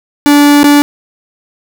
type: tone with dropouts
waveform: 45% pulse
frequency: 289.9 Hz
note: D4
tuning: 22 cents flat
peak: -3 dBFS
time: 0.26-0.82 s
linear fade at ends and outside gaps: 0 ms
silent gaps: 0.632-0.642 s
effects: 7-bit